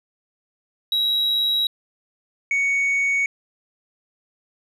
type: tone pair in turn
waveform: sine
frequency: 3861 / 2229 Hz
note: B7 / C#7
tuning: -40 / +9 cents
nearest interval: minor seventh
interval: 951 cents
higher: first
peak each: -15 dBFS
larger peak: neither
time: 0.92-1.67 / 2.51-3.26 s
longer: neither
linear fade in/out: 2 ms
effects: tanh soft clip ceiling -17 dBFS